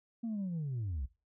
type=linear sweep; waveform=sine; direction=down; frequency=235.7 to 58.27 Hz; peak=-32 dBFS; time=0.23-1.06 s; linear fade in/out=10 ms; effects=noise-tail reverb RT60 0.3 s tail -19 dB re dry + tanh soft clip ceiling -32 dBFS